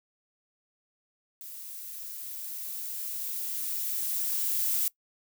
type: noise with level ramp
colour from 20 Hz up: violet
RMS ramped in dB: -43 to -27 dBFS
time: 1.41-4.88 s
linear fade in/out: 0 ms
effects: noise-tail reverb RT60 0.1 s tail -22 dB re dry